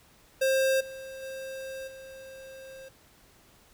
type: tone with level steps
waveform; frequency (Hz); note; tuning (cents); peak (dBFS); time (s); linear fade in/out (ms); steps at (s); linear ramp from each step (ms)
square; 531; C5; +25; -23 / -40 / -37 / -44; 0.41-2.89; 10; 0.8 / 1.22 / 1.87; 10
effects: pink hiss -59 dBFS RMS until 3.73 s